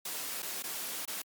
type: noise with dropouts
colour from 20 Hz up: white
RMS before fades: -38 dBFS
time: 0.05-1.22 s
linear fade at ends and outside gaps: 5 ms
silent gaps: 0.422-0.427 / 0.625-0.637 / 1.053-1.077 s
effects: high-pass 200 Hz 12 dB/octave + Opus 48 kbps